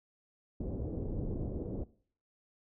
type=low-pass noise; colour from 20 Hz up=pink; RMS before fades=-37 dBFS; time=0.6-1.84 s; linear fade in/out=5 ms; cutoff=480 Hz; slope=24 dB/octave; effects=noise-tail reverb RT60 0.5 s tail -19 dB re dry